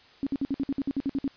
sine tone bursts, 275.2 Hz, C#4, 12 cents flat, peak -24 dBFS, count 12, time 0.23-1.278 s, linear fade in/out 0 ms, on 36 ms, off 56 ms, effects white hiss -55 dBFS RMS until 1.36 s + resampled to 11025 Hz

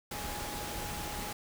sine tone in noise, 830.6 Hz, G#5, in tune, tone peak -43 dBFS, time 0.11-1.33 s, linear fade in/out 5 ms, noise pink, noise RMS -39 dBFS, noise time 0.11-1.33 s, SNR -7 dB, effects none

